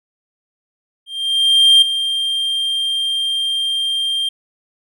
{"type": "tone with ADSR envelope", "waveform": "triangle", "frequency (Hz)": 3185, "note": "G7", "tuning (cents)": 27, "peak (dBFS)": -4, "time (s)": [1.06, 4.29], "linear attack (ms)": 760, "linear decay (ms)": 5, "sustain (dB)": -11, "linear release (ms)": 5, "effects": []}